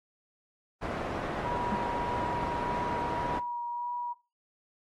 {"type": "low-pass noise", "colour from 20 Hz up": "white", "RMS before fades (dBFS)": -35, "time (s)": [0.81, 3.4], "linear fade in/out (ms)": 20, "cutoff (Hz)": 880, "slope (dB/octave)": 12}
{"type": "tone with vibrato", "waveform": "sine", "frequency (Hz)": 961, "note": "B5", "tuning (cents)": -48, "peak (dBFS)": -31, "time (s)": [1.44, 4.14], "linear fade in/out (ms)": 20, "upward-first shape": "sine", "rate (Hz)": 1.7, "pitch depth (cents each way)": 13}
{"type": "tone with exponential decay", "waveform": "triangle", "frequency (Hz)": 207.7, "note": "G#3", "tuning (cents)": 0, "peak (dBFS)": -24, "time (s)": [1.72, 1.85], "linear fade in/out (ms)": 2, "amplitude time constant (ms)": 28}
{"effects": ["noise-tail reverb RT60 0.3 s tail -17 dB re dry", "AAC 32 kbps"]}